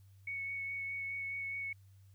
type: tone with vibrato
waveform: sine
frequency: 2217 Hz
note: C#7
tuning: in tune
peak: -37 dBFS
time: 0.27-1.73 s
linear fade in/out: 5 ms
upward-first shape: sine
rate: 4.8 Hz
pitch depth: 11 cents each way
effects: added 97 Hz sine -57 dBFS peak until 2.14 s + white hiss -75 dBFS RMS until 2.14 s